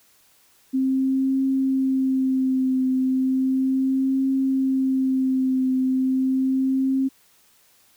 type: tone with vibrato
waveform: sine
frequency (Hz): 263.2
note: C4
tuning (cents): +10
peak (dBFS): -18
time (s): 0.73-7.09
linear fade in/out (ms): 20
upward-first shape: triangle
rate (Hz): 0.35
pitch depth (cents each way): 28
effects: white hiss -58 dBFS RMS until 7.96 s